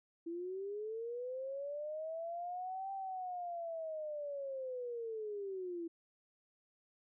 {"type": "linear two-way sweep", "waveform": "sine", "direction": "up then down", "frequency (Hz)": [329.6, 784, 329.6], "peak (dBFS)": -39, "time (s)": [0.26, 5.88], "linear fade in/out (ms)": 10, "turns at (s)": 2.92, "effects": []}